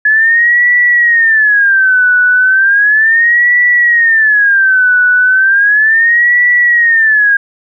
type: tone with vibrato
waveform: sine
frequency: 1700 Hz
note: G#6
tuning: 40 cents sharp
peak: -5 dBFS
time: 0.05-7.37 s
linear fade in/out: 5 ms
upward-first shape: sine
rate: 0.35 Hz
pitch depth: 240 cents each way
effects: none